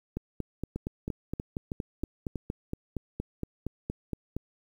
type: two click trains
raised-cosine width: 3 ms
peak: -19 / -20 dBFS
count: 19 / 6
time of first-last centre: 0.17-4.366 / 0.76-2.357 s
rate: 4.29 / 3.13 Hz
effects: 9-bit